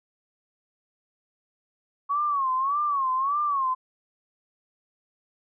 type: tone with vibrato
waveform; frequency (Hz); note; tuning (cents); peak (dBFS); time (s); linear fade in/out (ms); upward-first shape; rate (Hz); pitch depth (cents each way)
sine; 1108.7; C#6; 0; -22; 2.09-3.75; 20; sine; 1.7; 130
effects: none